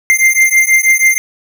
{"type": "beating tone pair", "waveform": "square", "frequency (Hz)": [2093, 2099.2], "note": ["C7", "C7"], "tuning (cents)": [0, 5], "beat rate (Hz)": 6.2, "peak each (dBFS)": -11, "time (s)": [0.1, 1.18], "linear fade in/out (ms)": 0, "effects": []}